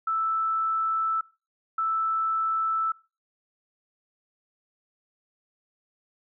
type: tone pair in turn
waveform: sine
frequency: 1318.5 / 1318.5 Hz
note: E6 / E6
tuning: 0 / 0 cents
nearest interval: unison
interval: 0 cents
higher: neither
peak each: -23 dBFS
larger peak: neither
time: 0.07-1.21 / 1.78-2.92 s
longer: neither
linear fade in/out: 5 ms
effects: noise-tail reverb RT60 0.3 s tail -21 dB re dry